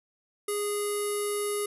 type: tone with low-pass filter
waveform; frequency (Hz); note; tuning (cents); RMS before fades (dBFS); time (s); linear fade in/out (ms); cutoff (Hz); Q
square; 412.4; G#4; -12; -30; 0.48-1.66; 5; 11000; 9.7
effects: none